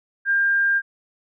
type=tone; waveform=sine; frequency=1600 Hz; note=G6; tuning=35 cents sharp; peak=-16 dBFS; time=0.25-0.82 s; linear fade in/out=50 ms; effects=none